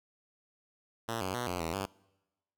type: tone with pitch steps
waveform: 5% pulse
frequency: 114.3 / 93.8 / 122 / 89.7 / 82 / 97.4 Hz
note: A#2 / F#2 / B2 / F2 / E2 / G2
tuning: -34 / +24 / -21 / +47 / -9 / -11 cents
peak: -22 dBFS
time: 1.08-1.86 s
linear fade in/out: 10 ms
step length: 130 ms
effects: noise-tail reverb RT60 1.0 s tail -24 dB re dry